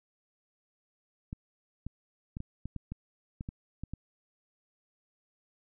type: clicks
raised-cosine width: 5 ms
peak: -25 dBFS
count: 11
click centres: 1.329 / 1.866 / 2.369 / 2.404 / 2.656 / 2.763 / 2.92 / 3.409 / 3.489 / 3.836 / 3.936 s
effects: none